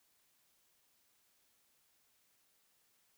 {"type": "silence", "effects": ["white hiss -74 dBFS RMS until 3.17 s"]}